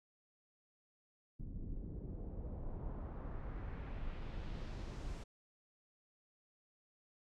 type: noise with low-pass filter sweep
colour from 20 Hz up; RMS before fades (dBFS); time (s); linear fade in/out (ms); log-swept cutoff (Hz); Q
brown; -44; 1.39-5.24; 10; 220 to 8200; 1.2
effects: none